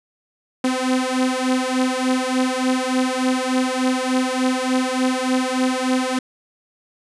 sawtooth beating tone pair, 255 / 258.4 Hz, C4 / C4, -44 / -21 cents, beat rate 3.4 Hz, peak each -17 dBFS, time 0.64-6.19 s, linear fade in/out 5 ms, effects resampled to 24000 Hz

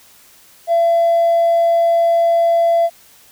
sine tone with hard clipping, 675 Hz, E5, 41 cents sharp, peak -11 dBFS, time 0.67-2.9 s, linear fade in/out 50 ms, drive 1 dB, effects white hiss -47 dBFS RMS until 3.31 s

